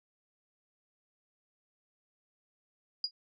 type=tone with exponential decay; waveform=sine; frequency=4875 Hz; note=D#8; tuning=36 cents flat; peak=-25 dBFS; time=3.04-3.11 s; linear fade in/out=2 ms; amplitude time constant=15 ms; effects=none